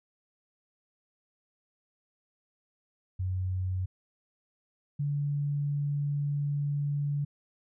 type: tone pair in turn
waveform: sine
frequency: 92.6 / 144.12 Hz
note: F#2 / D3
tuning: +2 / -32 cents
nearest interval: minor sixth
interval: 766 cents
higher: second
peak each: -28 / -27 dBFS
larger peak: second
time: 3.19-3.86 / 4.99-7.25 s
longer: second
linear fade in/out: 10 ms
effects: none